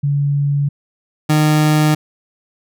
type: tone pair in turn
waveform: sine / 30% pulse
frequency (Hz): 142.6 / 152.78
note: C#3 / D#3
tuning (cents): +49 / -31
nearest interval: minor second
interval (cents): 120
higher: second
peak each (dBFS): -13 / -8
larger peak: second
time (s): 0.03-0.69 / 1.29-1.95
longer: neither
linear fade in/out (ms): 10
effects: none